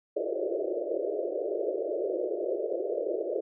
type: band-pass noise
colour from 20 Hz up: pink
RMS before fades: -31 dBFS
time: 0.16-3.41 s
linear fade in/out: 10 ms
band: 340 to 630 Hz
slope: 96 dB/octave
effects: none